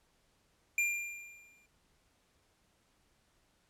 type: tone with exponential decay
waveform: square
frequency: 2392 Hz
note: D7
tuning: 31 cents sharp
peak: -27 dBFS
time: 0.78-1.66 s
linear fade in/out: 2 ms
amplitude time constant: 190 ms
effects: pink hiss -72 dBFS RMS until 3.69 s + low-pass 11000 Hz 12 dB/octave